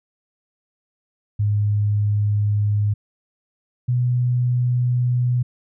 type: tone pair in turn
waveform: sine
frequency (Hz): 103.83 / 123.48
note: G#2 / B2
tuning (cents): 0 / 0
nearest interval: minor third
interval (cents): 300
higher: second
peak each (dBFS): -16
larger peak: neither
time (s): 1.39-2.94 / 3.88-5.43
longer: neither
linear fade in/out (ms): 10
effects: none